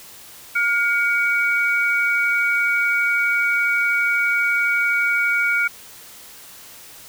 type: tone pair together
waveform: sine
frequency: 1421 / 2256 Hz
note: F6 / C#7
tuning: +30 / +30 cents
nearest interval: minor sixth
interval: 800 cents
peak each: -19 dBFS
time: 0.55-5.68 s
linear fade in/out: 10 ms
effects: white hiss -42 dBFS RMS until 7.08 s